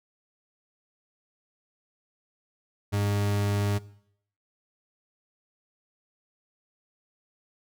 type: tone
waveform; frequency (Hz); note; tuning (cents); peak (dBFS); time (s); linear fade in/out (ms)
40% pulse; 101.9; G#2; -32; -23; 2.92-3.79; 20
effects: noise-tail reverb RT60 0.7 s tail -20 dB re dry